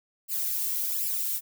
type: noise with flanger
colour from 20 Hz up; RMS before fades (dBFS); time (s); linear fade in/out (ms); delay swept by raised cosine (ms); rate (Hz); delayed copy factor
violet; -29; 0.28-1.41; 50; 0.39 to 2.29; 1.3; +0.65
effects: none